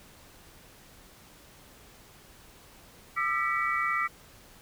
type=tone cluster; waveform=sine; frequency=1203 / 1340 / 1957 / 2276 Hz; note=D6 / E6 / B6 / C#7; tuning=+41 / +28 / -16 / +45 cents; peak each=-31 / -31 / -30 / -34 dBFS; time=3.16-4.08 s; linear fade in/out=20 ms; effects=pink hiss -54 dBFS RMS until 4.61 s